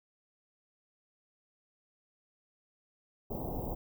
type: band-stop noise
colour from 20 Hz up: pink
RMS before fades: -37 dBFS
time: 3.3-3.75 s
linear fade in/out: 10 ms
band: 890 to 16000 Hz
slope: 48 dB/octave
effects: none